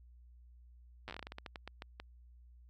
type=slowing click train; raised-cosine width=0.3 ms; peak=-28 dBFS; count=17; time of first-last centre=1.08-2 s; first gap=8 ms; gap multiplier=1.23; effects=added 60 Hz sine -56 dBFS peak until 2.69 s

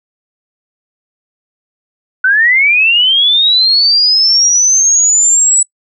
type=linear sweep; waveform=sine; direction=up; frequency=1480 to 7902 Hz; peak=-6 dBFS; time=2.24-5.63 s; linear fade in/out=5 ms; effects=noise-tail reverb RT60 0.1 s tail -24 dB re dry

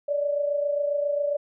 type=tone pair together; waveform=sine; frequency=576.6 / 604 Hz; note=D5 / D5; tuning=-32 / +48 cents; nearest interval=minor second; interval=80 cents; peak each=-23 / -31 dBFS; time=0.08-1.37 s; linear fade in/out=10 ms; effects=none

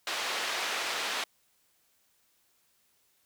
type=band-pass noise; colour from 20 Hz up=white; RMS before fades=-33 dBFS; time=0.07-1.24 s; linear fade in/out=2 ms; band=480 to 3600 Hz; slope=12 dB/octave; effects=white hiss -70 dBFS RMS until 3.25 s

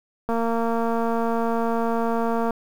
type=click train; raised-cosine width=1 ms; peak=-12 dBFS; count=511; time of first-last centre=0.29-2.507 s; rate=230 Hz; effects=7-bit

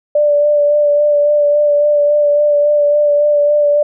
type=tone with vibrato; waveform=sine; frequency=587.3 Hz; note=D5; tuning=in tune; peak=-8 dBFS; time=0.15-3.83 s; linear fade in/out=5 ms; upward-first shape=sine; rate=3.6 Hz; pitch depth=19 cents each way; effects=none

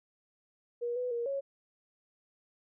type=tone with pitch steps; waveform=sine; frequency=477.7 / 497 / 471.9 / 552 Hz; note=A#4 / B4 / A#4 / C#5; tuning=+42 / +11 / +21 / -7 cents; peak=-31 dBFS; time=0.81-1.41 s; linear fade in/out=20 ms; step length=150 ms; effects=none

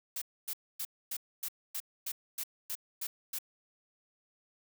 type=noise bursts; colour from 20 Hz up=blue; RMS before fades=-37 dBFS; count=11; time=0.16-3.387 s; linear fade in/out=5 ms; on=57 ms; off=260 ms; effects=none

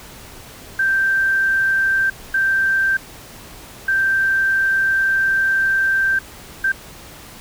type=tone bursts at uneven times; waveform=sine; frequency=1568 Hz; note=G6; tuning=in tune; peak=-14 dBFS; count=4; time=0.79-2.1 / 2.34-2.97 / 3.88-6.19 / 6.64-6.72 s; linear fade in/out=5 ms; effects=pink hiss -39 dBFS RMS until 7.4 s

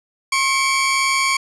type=tone pair together; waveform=sawtooth; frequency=1078.9 / 2300 Hz; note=C#6 / D7; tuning=-47 / -37 cents; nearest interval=octave + minor second; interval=1310 cents; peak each=-15 dBFS; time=0.32-1.37 s; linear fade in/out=5 ms; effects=resampled to 24000 Hz + 8-bit

